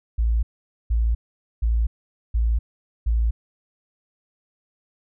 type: tone bursts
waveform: sine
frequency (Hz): 56.6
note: A1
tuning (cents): +50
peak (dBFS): -17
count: 5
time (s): 0.18-3.31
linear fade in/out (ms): 10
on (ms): 250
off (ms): 470
effects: none